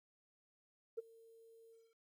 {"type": "tone with ADSR envelope", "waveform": "sine", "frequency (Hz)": 454.3, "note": "A#4", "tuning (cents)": -45, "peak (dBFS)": -36, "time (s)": [0.97, 1.96], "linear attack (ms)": 16, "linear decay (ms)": 21, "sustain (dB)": -24, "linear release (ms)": 240, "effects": ["tanh soft clip ceiling -33 dBFS", "13-bit"]}